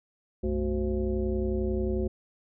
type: tone with frequency modulation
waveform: sine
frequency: 215.4 Hz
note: A3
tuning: 37 cents flat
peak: -25 dBFS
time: 0.43-2.08 s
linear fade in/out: 10 ms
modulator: 154 Hz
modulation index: 1.6
effects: none